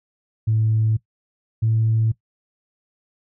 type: tone pair in turn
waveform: sine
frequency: 110 / 111.54 Hz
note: A2 / A2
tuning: 0 / +24 cents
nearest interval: unison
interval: 24 cents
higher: second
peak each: -15 dBFS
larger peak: neither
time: 0.47-0.97 / 1.62-2.12 s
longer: neither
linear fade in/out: 10 ms
effects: noise-tail reverb RT60 0.1 s tail -18 dB re dry + tanh soft clip ceiling -11 dBFS